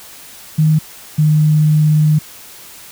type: tone pair in turn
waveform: sine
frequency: 155.56 / 152.8 Hz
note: D#3 / D#3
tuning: 0 / -31 cents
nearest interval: unison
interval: 31 cents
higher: first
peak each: -8 dBFS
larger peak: neither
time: 0.58-0.79 / 1.18-2.19 s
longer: second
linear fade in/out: 10 ms
effects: white hiss -37 dBFS RMS until 2.91 s